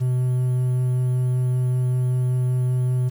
triangle tone with vibrato, 126.3 Hz, B2, 39 cents sharp, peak -16 dBFS, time 0-3.1 s, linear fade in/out 20 ms, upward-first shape triangle, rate 5.2 Hz, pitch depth 9 cents each way, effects 8-bit

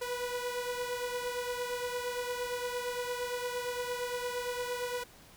sawtooth beating tone pair, 488.8 / 497.5 Hz, B4 / B4, -18 / +13 cents, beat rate 8.7 Hz, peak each -31 / -36 dBFS, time 0.01-5.04 s, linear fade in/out 10 ms, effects pink hiss -56 dBFS RMS until 5.36 s

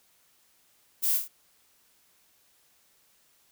violet noise with echo, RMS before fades -27 dBFS, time 1.02-1.18 s, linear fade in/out 20 ms, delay 26 ms, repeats 4, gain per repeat -4 dB, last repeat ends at 1.284 s, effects white hiss -65 dBFS RMS until 3.51 s

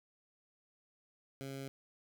15% pulse tone with notch filter, 136.1 Hz, C#3, 31 cents flat, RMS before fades -44 dBFS, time 1.41-1.68 s, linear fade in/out 0 ms, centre 1100 Hz, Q 1.8, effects none

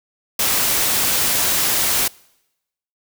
white noise, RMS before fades -18 dBFS, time 0.39-2.08 s, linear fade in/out 5 ms, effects noise-tail reverb RT60 0.9 s tail -25 dB re dry

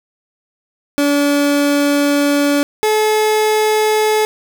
30% pulse tone pair in turn, 287 / 430 Hz, D4 / A4, -40 / -40 cents, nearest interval perfect fifth, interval 700 cents, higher second, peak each -9 dBFS, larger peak neither, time 0.98-2.63 / 2.83-4.25 s, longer first, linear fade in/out 0 ms, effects none

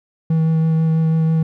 triangle tone with vibrato, 160.8 Hz, E3, 43 cents flat, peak -11 dBFS, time 0.3-1.43 s, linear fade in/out 5 ms, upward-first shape sine, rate 6.1 Hz, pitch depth 10 cents each way, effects none

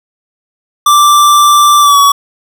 square tone with pitch glide, 1174.7 to 1130.8 Hz, D6 to C#6, 0 to +34 cents, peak -4 dBFS, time 0.86-2.12 s, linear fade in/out 5 ms, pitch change -66 cents, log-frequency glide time 1.8-1.98 s, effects none

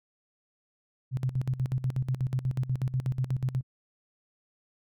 sine tone with tremolo, 129 Hz, C3, 24 cents flat, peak -24 dBFS, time 1.11-3.63 s, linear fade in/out 50 ms, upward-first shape square, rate 8.2 Hz, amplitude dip 80%, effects none

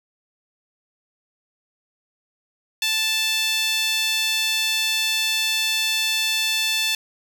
sawtooth tone with high-pass filter, 880 Hz, A5, in tune, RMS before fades -22 dBFS, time 2.82-6.95 s, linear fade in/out 2 ms, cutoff 3100 Hz, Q 2.4, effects none

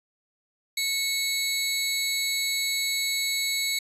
25% pulse tone pair together, 2200 / 3920 Hz, C#7 / B7, -14 / -14 cents, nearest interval minor seventh, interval 1000 cents, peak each -24 dBFS, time 0.77-3.79 s, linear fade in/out 5 ms, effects resampled to 32000 Hz

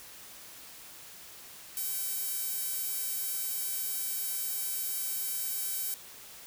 sawtooth tone with high-pass filter, 771 Hz, G5, 29 cents flat, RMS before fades -34 dBFS, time 1.77-5.94 s, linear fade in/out 0 ms, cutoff 11000 Hz, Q 0.6, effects white hiss -49 dBFS RMS until 6.46 s

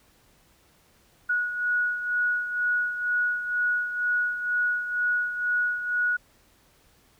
sine beating tone pair, 1459 / 1461.1 Hz, F#6 / F#6, -25 / -22 cents, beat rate 2.1 Hz, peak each -24 / -31 dBFS, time 1.29-6.17 s, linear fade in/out 10 ms, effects pink hiss -61 dBFS RMS until 7.19 s

